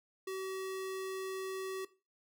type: tone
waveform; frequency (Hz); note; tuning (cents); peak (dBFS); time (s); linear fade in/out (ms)
square; 380.4; F#4; +48; -38; 0.27-1.85; 5
effects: noise-tail reverb RT60 0.3 s tail -17 dB re dry